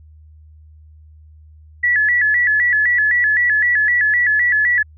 sine tone with vibrato, 1826 Hz, A#6, 36 cents flat, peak -12 dBFS, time 1.83-4.83 s, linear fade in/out 10 ms, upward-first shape square, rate 3.9 Hz, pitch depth 110 cents each way, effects added 77 Hz sine -41 dBFS peak until 4.97 s

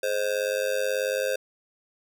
square tone with amplitude modulation, 523.3 Hz, C5, in tune, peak -21 dBFS, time 0.03-1.36 s, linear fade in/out 5 ms, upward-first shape sine, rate 98.4 Hz, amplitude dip 90%, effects none

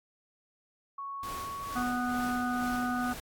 sine tone with pitch glide, 1108.7 to 1119 Hz, C#6 to C#6, 0 to +16 cents, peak -36 dBFS, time 0.98-1.83 s, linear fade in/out 5 ms, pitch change +16 cents, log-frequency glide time 1.38-1.65 s
pink noise with tremolo, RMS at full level -42 dBFS, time 1.23-3.2 s, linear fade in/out 2 ms, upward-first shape sine, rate 2.2 Hz, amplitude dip 50%
harmonic tone, 246.9 Hz, B3, in tune, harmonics 1 / 3 / 5 / 6, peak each -31 / -35 / -36 / -37 dBFS, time 1.75-3.14 s, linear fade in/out 20 ms
effects AAC 64 kbps

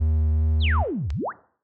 triangle tone with vibrato, 77.78 Hz, D#2, in tune, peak -16 dBFS, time 0-0.84 s, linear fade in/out 20 ms, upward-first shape sine, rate 2.6 Hz, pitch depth 12 cents each way
sine exponential two-way sweep, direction down then up, 4384 to 62 to 2087 Hz, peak -24 dBFS, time 0.6-1.33 s, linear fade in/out 50 ms, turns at 1.12 s
click, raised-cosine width 0.2 ms, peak -21 dBFS, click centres 1.104 s
effects noise-tail reverb RT60 0.5 s tail -18 dB re dry

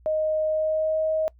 sine tone with pitch glide, 622.3 to 630.6 Hz, D#5 to D#5, 0 to +23 cents, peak -21 dBFS, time 0.06-1.28 s, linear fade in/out 0 ms, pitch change +23 cents, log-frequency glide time 0.47-1.01 s, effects noise-tail reverb RT60 0.1 s tail -23 dB re dry + added 60 Hz sine -51 dBFS peak until 1.39 s

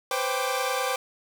sawtooth tone cluster, 501 / 531 / 787 / 1172 Hz, B4 / C5 / G5 / D6, +25 / +25 / +7 / -4 cents, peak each -27 dBFS, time 0.11-0.96 s, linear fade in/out 2 ms, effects none

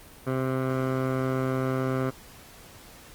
15% pulse tone with low-pass filter, 130.81 Hz, C3, in tune, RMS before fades -27 dBFS, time 0.26-2.11 s, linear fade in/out 20 ms, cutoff 1400 Hz, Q 1.2, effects pink hiss -49 dBFS RMS until 3.14 s + Opus 32 kbps

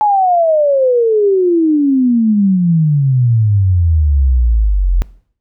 sine exponential sweep, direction down, 858 to 41.85 Hz, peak -8 dBFS, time 0.01-5.02 s, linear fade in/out 0 ms, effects noise-tail reverb RT60 0.6 s tail -21 dB re dry

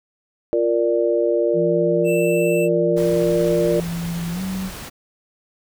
sine chord, Bb major, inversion second, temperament equal, 349.2 / 466.2 / 587.3 Hz, F4 / Bb4 / D5, 0 / 0 / 0 cents, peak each -20 dBFS, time 0.53-3.8 s, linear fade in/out 0 ms
sine tone with pitch glide, 169.4 to 189.05 Hz, E3 to F#3, +48 to +38 cents, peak -23 dBFS, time 1.53-4.71 s, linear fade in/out 50 ms, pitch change +190 cents, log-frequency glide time 4.32-4.41 s
square tone, 2662 Hz, E7, 16 cents sharp, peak -28 dBFS, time 2.04-2.69 s, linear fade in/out 50 ms
pink noise, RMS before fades -34 dBFS, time 2.96-4.9 s, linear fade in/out 20 ms
effects none

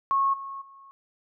sine tone with level steps, 1094 Hz, C#6, 23 cents flat, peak -20 / -34 / -47 dBFS, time 0.11-0.91 s, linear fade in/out 0 ms, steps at 0.33 / 0.61 s, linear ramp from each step 10 ms, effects none

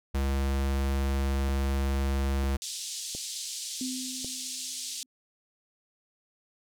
square tone, 68.2 Hz, C#2, 28 cents flat, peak -26 dBFS, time 0.14-2.57 s, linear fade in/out 10 ms
clicks, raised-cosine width 2 ms, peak -27 dBFS, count 4, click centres 1.488 / 2.437 / 3.15 / 4.246 s
white band-pass noise, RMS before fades -37 dBFS, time 2.62-5.03 s, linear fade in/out 0 ms, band 3400 to 8400 Hz, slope 24 dB/octave
sine tone with exponential decay, 257.2 Hz, C4, 30 cents flat, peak -30 dBFS, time 3.81-5.06 s, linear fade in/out 2 ms, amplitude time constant 270 ms
effects none

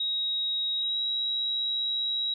sine tone with pitch glide, 3800 to 3855 Hz, A#7 to B7, +33 to -43 cents, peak -26 dBFS, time 0-2.34 s, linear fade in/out 5 ms, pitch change +24 cents, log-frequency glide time 0.75-0.98 s, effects none

